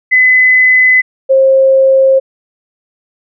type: tone pair in turn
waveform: sine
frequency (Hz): 2018 / 533.6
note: B6 / C5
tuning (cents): +37 / +34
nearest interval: octave + major seventh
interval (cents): 2303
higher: first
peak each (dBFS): -4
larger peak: neither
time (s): 0.11-1.02 / 1.29-2.2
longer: neither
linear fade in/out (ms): 20
effects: none